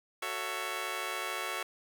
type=chord; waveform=10% pulse; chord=F# minor seventh; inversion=none; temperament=just; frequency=370 / 444 / 555 / 666 Hz; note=F#4 / A4 / C#5 / E5; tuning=0 / +16 / +2 / +18 cents; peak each=-33 dBFS; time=0.22-1.63 s; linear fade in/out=5 ms; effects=none